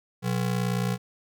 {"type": "ring-modulated tone", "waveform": "square", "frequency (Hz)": 152.9, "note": "D#3", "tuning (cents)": -30, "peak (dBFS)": -22, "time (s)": [0.22, 0.98], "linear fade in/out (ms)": 50, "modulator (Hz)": 29.5, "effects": []}